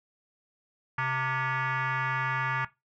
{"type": "tone with frequency modulation", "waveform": "sine", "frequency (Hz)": 132.2, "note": "C3", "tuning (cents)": 18, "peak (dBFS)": -25, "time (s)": [0.98, 2.65], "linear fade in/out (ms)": 5, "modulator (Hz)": 521, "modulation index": 3.7, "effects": ["noise-tail reverb RT60 0.2 s tail -18 dB re dry", "tanh soft clip ceiling -21 dBFS"]}